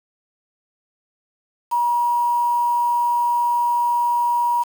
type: tone with quantisation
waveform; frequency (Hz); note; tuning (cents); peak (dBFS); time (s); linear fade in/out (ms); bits
sine; 957; A#5; +45; -16; 1.71-4.64; 20; 6
effects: none